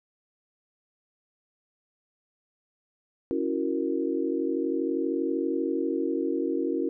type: chord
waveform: sine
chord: F# dominant seventh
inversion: second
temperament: equal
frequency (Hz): 277.2 / 329.6 / 370 / 466.2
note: C#4 / E4 / F#4 / A#4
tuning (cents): 0 / 0 / 0 / 0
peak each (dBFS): -30 / -29 / -31 / -32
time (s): 3.31-6.89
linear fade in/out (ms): 0
effects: none